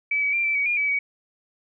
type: tone with pitch steps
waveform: sine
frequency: 2298 / 2275 / 2371 / 2327 / 2261 / 2417 / 2290 / 2259 Hz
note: D7 / C#7 / D7 / D7 / C#7 / D7 / D7 / C#7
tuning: -38 / +44 / +16 / -17 / +34 / +49 / -44 / +32 cents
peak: -20 dBFS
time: 0.11-0.99 s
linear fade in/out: 5 ms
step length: 110 ms
effects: none